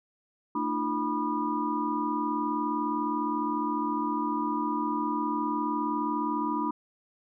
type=tone cluster; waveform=sine; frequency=225.5 / 300.1 / 339.8 / 980 / 1212 Hz; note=A3 / D4 / F4 / B5 / D#6; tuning=+43 / +38 / -47 / -14 / -46 cents; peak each=-35 / -31 / -37 / -30 / -36 dBFS; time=0.55-6.71 s; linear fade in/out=5 ms; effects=none